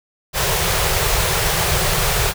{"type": "band-stop noise", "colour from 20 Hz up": "pink", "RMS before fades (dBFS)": -18, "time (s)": [0.33, 2.34], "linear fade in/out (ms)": 50, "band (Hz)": [180, 360], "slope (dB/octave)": 96, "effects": []}